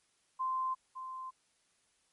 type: tone with echo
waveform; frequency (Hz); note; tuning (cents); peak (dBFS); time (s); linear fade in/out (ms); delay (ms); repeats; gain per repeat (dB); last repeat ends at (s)
sine; 1040; C6; -11; -31; 0.39-0.75; 20; 560; 1; -9; 1.31
effects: white hiss -73 dBFS RMS until 2.12 s + MP3 48 kbps